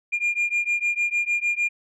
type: beating tone pair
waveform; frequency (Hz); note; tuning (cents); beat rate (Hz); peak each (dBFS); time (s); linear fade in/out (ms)
sine; 2406 / 2412.6; D7 / D7; +41 / +46; 6.6; -22; 0.12-1.69; 20
effects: tanh soft clip ceiling -18 dBFS